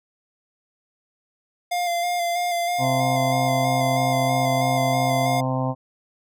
square tone with vibrato, 698.5 Hz, F5, in tune, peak -22 dBFS, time 1.71-5.41 s, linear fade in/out 10 ms, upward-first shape square, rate 3.1 Hz, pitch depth 21 cents each way
harmonic tone, 130 Hz, C3, 11 cents flat, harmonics 1 / 2 / 4 / 5 / 6 / 7 / 8, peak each -24 / -27 / -30 / -31 / -32 / -32 / -33 dBFS, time 2.78-5.75 s, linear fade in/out 50 ms
effects none

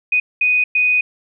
sine tone bursts at uneven times, 2489 Hz, D#7, in tune, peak -12 dBFS, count 3, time 0.12-0.2 / 0.41-0.64 / 0.75-1.01 s, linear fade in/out 5 ms, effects none

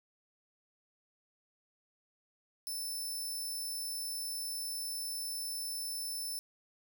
15% pulse tone, 5290 Hz, E8, 5 cents sharp, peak -31 dBFS, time 2.67-6.39 s, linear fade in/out 0 ms, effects none

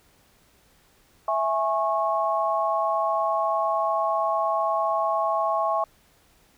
sine chord, C# minor, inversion first, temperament equal with one note detuned, 659.3 / 830.6 / 1094.7 Hz, E5 / G#5 / C#6, 0 / 0 / -22 cents, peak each -25 / -27 / -25 dBFS, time 1.28-5.84 s, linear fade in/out 2 ms, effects pink hiss -60 dBFS RMS until 6.57 s

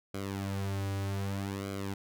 sawtooth tone with flanger, 98.3 Hz, G2, 5 cents sharp, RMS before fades -35 dBFS, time 0.14-1.94 s, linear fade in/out 5 ms, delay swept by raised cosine 1.1 to 4.5 ms, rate 0.64 Hz, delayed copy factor -0.8, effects none

